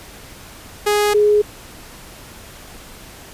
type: tone pair in turn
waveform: sawtooth / sine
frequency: 415.3 / 417.6 Hz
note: G#4 / G#4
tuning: 0 / +10 cents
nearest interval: unison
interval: 10 cents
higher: second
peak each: -10 dBFS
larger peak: neither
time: 0.86-1.14 / 1.14-1.42 s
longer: neither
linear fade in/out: 10 ms
effects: pink hiss -39 dBFS RMS until 3.33 s + resampled to 32000 Hz